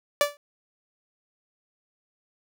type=tone with exponential decay; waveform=sawtooth; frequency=581 Hz; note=D5; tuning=19 cents flat; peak=-11 dBFS; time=0.21-0.37 s; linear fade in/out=1 ms; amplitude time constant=33 ms; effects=none